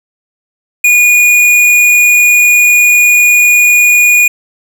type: tone with hard clipping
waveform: triangle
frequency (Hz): 2448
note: D#7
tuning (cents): -29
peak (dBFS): -5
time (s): 0.84-4.28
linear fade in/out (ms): 5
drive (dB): 17
effects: none